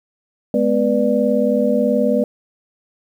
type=tone cluster; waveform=sine; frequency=211.2 / 249.8 / 488 / 591 Hz; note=G#3 / B3 / B4 / D5; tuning=+29 / +20 / -21 / +11 cents; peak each=-19 dBFS; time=0.54-2.24 s; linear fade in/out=2 ms; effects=8-bit